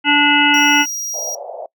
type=harmonic tone; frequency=291.2 Hz; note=D4; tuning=15 cents flat; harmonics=1 / 3 / 5 / 7 / 9 / 10; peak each=-17 / -17 / -17 / -17 / -17 / -17 dBFS; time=0.04-0.86 s; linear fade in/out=50 ms
type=tone; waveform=45% pulse; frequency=5720 Hz; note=F8; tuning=41 cents sharp; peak=-22 dBFS; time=0.54-1.35 s; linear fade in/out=2 ms
type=band-pass noise; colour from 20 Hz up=pink; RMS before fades=-30 dBFS; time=1.14-1.66 s; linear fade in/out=2 ms; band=550 to 720 Hz; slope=48 dB/octave
effects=noise-tail reverb RT60 0.1 s tail -25 dB re dry